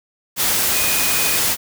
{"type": "tone in noise", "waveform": "sine", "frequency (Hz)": 2482, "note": "D#7", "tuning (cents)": -5, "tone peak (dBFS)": -25, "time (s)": [0.71, 1.4], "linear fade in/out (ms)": 50, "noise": "white", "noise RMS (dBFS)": -18, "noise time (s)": [0.36, 1.57], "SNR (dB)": -10, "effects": []}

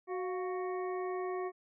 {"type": "harmonic tone with a mistuned harmonic", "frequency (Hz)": 370, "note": "F#4", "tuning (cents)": 0, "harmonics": [1, 2, 3, 5, 6], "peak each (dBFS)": [-35, -42, -43, -51, -54], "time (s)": [0.07, 1.52], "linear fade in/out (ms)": 50, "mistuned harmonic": 2, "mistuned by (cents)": -67, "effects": []}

